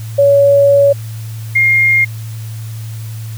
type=tone pair in turn; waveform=sine; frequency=563 / 2126 Hz; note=C#5 / C7; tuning=+27 / +27 cents; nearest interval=octave + major seventh; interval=2300 cents; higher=second; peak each=-5 / -7 dBFS; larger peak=first; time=0.18-0.93 / 1.55-2.05 s; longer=first; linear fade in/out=10 ms; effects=added 111 Hz sine -22 dBFS peak until 3.37 s + white hiss -38 dBFS RMS until 3.37 s